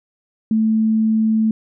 sine tone, 220 Hz, A3, in tune, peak -13 dBFS, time 0.51-1.51 s, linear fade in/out 2 ms, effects none

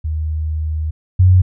sine tone pair in turn, 77.9 / 91.79 Hz, D#2 / F#2, +3 / -13 cents, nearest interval minor third, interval 284 cents, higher second, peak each -17 / -6 dBFS, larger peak second, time 0.04-0.91 / 1.19-1.42 s, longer first, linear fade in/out 10 ms, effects none

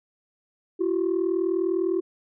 sine tone pair together, 339.1 / 379 Hz, E4 / F#4, +49 / +42 cents, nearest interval major second, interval 193 cents, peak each -23 dBFS, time 0.79-2.01 s, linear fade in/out 20 ms, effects tanh soft clip ceiling -17 dBFS

